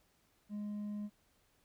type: tone with hard clipping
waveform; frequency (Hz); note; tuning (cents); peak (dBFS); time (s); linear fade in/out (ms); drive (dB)
sine; 207.7; G#3; 0; -39; 0.49-1.1; 50; 2
effects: pink hiss -73 dBFS RMS until 1.64 s